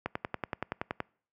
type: click train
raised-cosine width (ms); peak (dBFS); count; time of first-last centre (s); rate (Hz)
0.5; -16; 11; 0.06-1.003; 10.6
effects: noise-tail reverb RT60 0.5 s tail -26 dB re dry + high-pass 80 Hz 12 dB/octave